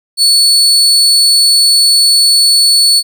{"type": "tone", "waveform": "35% pulse", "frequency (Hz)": 4430, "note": "C#8", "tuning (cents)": -2, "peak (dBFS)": -4, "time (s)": [0.17, 3.03], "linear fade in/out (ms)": 50, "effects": []}